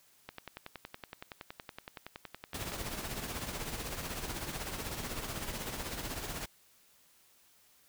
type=click train; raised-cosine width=0.3 ms; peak=-26 dBFS; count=28; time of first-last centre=0.29-2.813 s; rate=10.7 Hz
type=noise with tremolo; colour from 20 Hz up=pink; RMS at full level=-37 dBFS; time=2.54-6.46 s; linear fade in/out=5 ms; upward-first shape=triangle; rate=16 Hz; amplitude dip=60%
effects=white hiss -65 dBFS RMS until 7.88 s